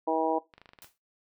harmonic tone, 160.4 Hz, E3, 47 cents flat, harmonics 2 / 3 / 4 / 5 / 6, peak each -31 / -31 / -31 / -31 / -31 dBFS, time 0.07-0.39 s, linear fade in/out 10 ms
clicks, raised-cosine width 0.3 ms, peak -34 dBFS, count 8, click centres 0.538 / 0.58 / 0.616 / 0.658 / 0.691 / 0.734 / 0.788 / 0.845 s
white noise with exponential decay, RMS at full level -46 dBFS, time 0.82-0.98 s, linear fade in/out 0 ms, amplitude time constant 33 ms
effects noise-tail reverb RT60 0.2 s tail -18 dB re dry

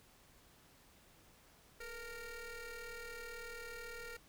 20% pulse ring-modulated tone, 460 Hz, A#4, 23 cents flat, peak -38 dBFS, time 1.8-4.17 s, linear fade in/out 5 ms, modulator 939 Hz, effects pink hiss -65 dBFS RMS until 4.28 s

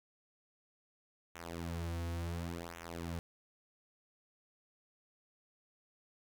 sawtooth tone with flanger, 84.7 Hz, E2, 48 cents sharp, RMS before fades -41 dBFS, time 1.35-3.19 s, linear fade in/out 0 ms, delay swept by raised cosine 0.21 to 5.11 ms, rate 0.7 Hz, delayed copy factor -0.9, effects none

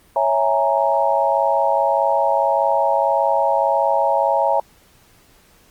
sine chord, A# half-diminished seventh, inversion first, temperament equal, 554.4 / 659.3 / 830.6 / 932.3 Hz, C#5 / E5 / G#5 / A#5, 0 / 0 / 0 / 0 cents, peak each -20 dBFS, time 0.16-4.6 s, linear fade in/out 2 ms, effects pink hiss -53 dBFS RMS until 5.7 s + Opus 32 kbps

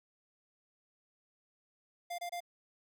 square tone bursts, 698.5 Hz, F5, in tune, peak -38 dBFS, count 3, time 2.1-2.405 s, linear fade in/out 10 ms, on 85 ms, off 25 ms, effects none

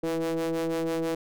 square ring-modulated tone, 82.41 Hz, E2, in tune, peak -24 dBFS, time 0.03-1.15 s, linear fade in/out 5 ms, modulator 409 Hz, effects none

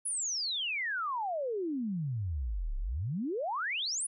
sine exponential two-way sweep, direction down then up, 10540 to 31.43 to 10540 Hz, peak -31 dBFS, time 0.05-4.07 s, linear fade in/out 10 ms, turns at 2.77 s, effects none

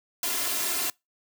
white noise with comb filter, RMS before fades -28 dBFS, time 0.23-0.9 s, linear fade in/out 2 ms, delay 2.9 ms, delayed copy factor +0.8, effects noise-tail reverb RT60 0.2 s tail -25 dB re dry + high-pass 150 Hz 12 dB/octave

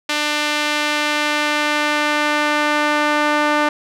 sawtooth tone with band-pass filter sweep, 298 Hz, D4, 25 cents sharp, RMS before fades -18 dBFS, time 0.09-3.69 s, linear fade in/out 5 ms, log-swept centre 3100 to 1300 Hz, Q 0.87, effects none

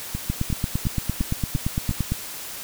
two click trains, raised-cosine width 5 ms, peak -14 / -10 dBFS, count 6 / 17, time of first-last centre 0.15-1.911 / 0.3-2.12 s, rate 2.84 / 8.79 Hz, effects white hiss -35 dBFS RMS until 2.63 s

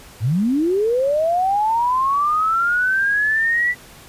sine linear sweep, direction up, 93.3 to 1975.5 Hz, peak -15 dBFS, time 0.2-3.75 s, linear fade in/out 50 ms, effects pink hiss -43 dBFS RMS until 4.08 s + resampled to 32000 Hz

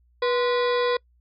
harmonic tone with a mistuned harmonic, 487.5 Hz, B4, 23 cents flat, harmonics 1 / 2 / 3 / 4 / 5 / 7 / 8 / 9 / 10, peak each -21 / -28 / -35 / -33 / -38 / -36 / -38 / -43 / -41 dBFS, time 0.22-0.97 s, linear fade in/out 5 ms, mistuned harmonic 2, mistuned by +98 cents, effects noise-tail reverb RT60 0.1 s tail -26 dB re dry + added 60 Hz sine -58 dBFS peak until 1.2 s

